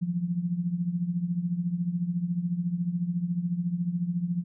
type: tone with tremolo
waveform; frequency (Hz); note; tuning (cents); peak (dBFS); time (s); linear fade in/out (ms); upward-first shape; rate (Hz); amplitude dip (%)
sine; 174.61; F3; 0; -22; 0.01-4.44; 20; triangle; 14; 80
effects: none